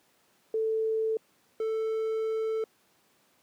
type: tone pair in turn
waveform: sine / triangle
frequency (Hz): 442 / 442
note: A4 / A4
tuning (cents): +8 / +8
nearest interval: unison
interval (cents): 0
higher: neither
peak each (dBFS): -25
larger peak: neither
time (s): 0.54-1.17 / 1.6-2.64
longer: second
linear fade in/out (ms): 2
effects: pink hiss -66 dBFS RMS until 3.42 s + high-pass 200 Hz 12 dB/octave